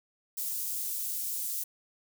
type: high-pass noise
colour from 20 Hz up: white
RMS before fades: -34 dBFS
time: 0.37-1.64 s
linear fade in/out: 10 ms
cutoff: 8000 Hz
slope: 12 dB/octave
effects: none